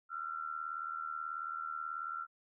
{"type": "tone with amplitude modulation", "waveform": "sine", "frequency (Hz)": 1360, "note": "F6", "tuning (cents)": -46, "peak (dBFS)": -34, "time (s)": [0.09, 2.27], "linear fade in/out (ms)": 50, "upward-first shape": "sine", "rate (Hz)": 78.4, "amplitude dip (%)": 80, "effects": []}